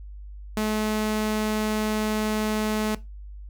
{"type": "tone", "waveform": "sawtooth", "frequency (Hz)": 214.9, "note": "A3", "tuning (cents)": -41, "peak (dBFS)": -19, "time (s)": [0.57, 2.95], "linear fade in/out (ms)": 2, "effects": ["noise-tail reverb RT60 0.2 s tail -17 dB re dry", "added 50 Hz sine -37 dBFS peak until 3.49 s"]}